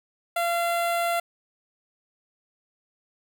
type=tone with notch filter; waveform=sawtooth; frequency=686 Hz; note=F5; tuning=31 cents flat; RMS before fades=-25 dBFS; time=0.36-1.2 s; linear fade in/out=5 ms; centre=5600 Hz; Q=1.1; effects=none